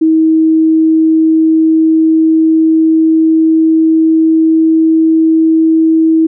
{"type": "tone with pitch glide", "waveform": "sine", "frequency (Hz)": [319.1, 321.9], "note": ["D#4", "E4"], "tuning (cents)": [44, -41], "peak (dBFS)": -5, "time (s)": [0.01, 6.27], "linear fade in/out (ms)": 10, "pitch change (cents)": 15, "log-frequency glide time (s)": [0.55, 5.74], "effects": []}